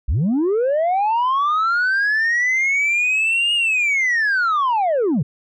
sine linear two-way sweep, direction up then down, 46.25 to 2872 to 115.4 Hz, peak -13 dBFS, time 0.08-5.23 s, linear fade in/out 10 ms, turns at 3.54 s, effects tanh soft clip ceiling -14 dBFS

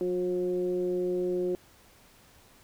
sine tone with frequency modulation, 360 Hz, F#4, 47 cents flat, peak -26 dBFS, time 0.01-1.55 s, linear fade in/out 0 ms, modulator 178 Hz, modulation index 0.58, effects pink hiss -58 dBFS RMS until 2.63 s

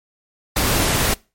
pink noise, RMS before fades -18 dBFS, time 0.56-1.14 s, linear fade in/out 5 ms, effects noise-tail reverb RT60 0.3 s tail -24 dB re dry + MP3 64 kbps

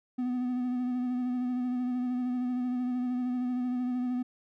triangle tone with vibrato, 249.1 Hz, B3, 15 cents sharp, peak -26 dBFS, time 0.18-4.23 s, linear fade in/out 10 ms, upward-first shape sine, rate 13 Hz, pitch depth 26 cents each way, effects none

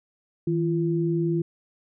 sine tone pair together, 160.88 / 341.4 Hz, E3 / F4, -42 / -39 cents, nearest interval octave + minor second, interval 1303 cents, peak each -24 dBFS, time 0.47-1.42 s, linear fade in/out 5 ms, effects none

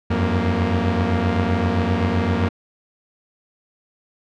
sawtooth tone cluster, 87.5 / 95.2 / 233.2 Hz, F2 / F#2 / A#3, +4 / +50 / +1 cents, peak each -18 dBFS, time 0.1-2.49 s, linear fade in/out 10 ms, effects low-pass 3000 Hz 12 dB/octave

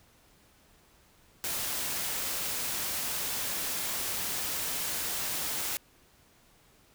white noise, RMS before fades -33 dBFS, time 1.44-5.77 s, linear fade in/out 0 ms, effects pink hiss -62 dBFS RMS until 6.94 s

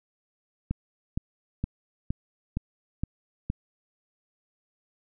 click train, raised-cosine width 5 ms, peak -15 dBFS, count 7, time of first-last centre 0.71-3.501 s, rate 2.15 Hz, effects none

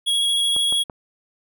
square tone with vibrato, 3322 Hz, G#7, in tune, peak -18 dBFS, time 0.06-0.84 s, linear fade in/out 20 ms, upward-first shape sine, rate 13 Hz, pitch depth 11 cents each way
clicks, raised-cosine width 1 ms, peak -20 dBFS, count 3, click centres 0.564 / 0.725 / 0.898 s
effects none

